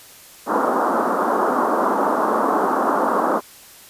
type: band-pass noise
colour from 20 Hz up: white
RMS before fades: -19 dBFS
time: 0.46-3.41 s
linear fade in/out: 50 ms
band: 210 to 1300 Hz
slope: 48 dB/octave
effects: white hiss -44 dBFS RMS until 3.89 s + resampled to 32000 Hz